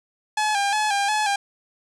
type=tone with vibrato; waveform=sawtooth; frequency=827 Hz; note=G#5; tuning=8 cents flat; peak=-16 dBFS; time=0.37-1.36 s; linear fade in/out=5 ms; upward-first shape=square; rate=2.8 Hz; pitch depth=54 cents each way; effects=resampled to 22050 Hz + 8-bit